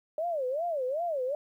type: tone with vibrato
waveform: sine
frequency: 593 Hz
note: D5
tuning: 17 cents sharp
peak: -28 dBFS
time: 0.18-1.35 s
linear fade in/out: 2 ms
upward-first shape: sine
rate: 2.6 Hz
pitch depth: 290 cents each way
effects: 11-bit